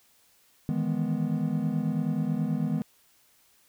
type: chord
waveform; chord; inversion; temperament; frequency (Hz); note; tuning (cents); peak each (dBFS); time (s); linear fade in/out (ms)
triangle; E major seventh; third; equal; 155.56 / 164.81 / 207.7 / 246.9; D#3 / E3 / G#3 / B3; 0 / 0 / 0 / 0; -29; 0.69-2.82; 0
effects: white hiss -63 dBFS RMS until 3.68 s